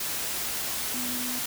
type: tone in noise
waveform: sine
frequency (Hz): 246.9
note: B3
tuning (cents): 0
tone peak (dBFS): -35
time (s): 0.94-1.39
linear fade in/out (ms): 5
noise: white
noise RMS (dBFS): -31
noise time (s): 0-1.46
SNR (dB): -7
effects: none